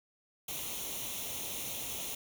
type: noise with comb filter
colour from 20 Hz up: white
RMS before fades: -39 dBFS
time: 0.48-2.15 s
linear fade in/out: 5 ms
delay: 0.31 ms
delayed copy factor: +0.7
effects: none